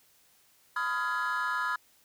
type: chord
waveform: triangle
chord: F half-diminished seventh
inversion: second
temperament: just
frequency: 1005.8 / 1257.2 / 1396.9 / 1676.3 Hz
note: Cb6 / Eb6 / F6 / Ab6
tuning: +31 / +18 / 0 / +16 cents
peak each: -31 dBFS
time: 0.76-1.76 s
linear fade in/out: 5 ms
effects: tanh soft clip ceiling -22 dBFS + white hiss -64 dBFS RMS until 2.04 s